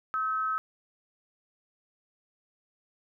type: tone pair together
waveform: sine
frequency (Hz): 1286.6 / 1530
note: E6 / G6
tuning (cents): -42 / -42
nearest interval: minor third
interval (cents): 300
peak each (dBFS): -27 / -37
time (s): 0.14-0.58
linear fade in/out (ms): 0
effects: none